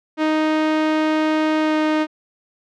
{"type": "tone with pitch glide", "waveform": "sawtooth", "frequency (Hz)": [311.1, 309.1], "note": ["D#4", "D#4"], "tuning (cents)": [0, -11], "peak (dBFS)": -12, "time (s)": [0.17, 2.07], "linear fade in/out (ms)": 50, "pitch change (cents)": -11, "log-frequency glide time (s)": [1.6, 1.76], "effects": ["low-pass 3000 Hz 12 dB/octave"]}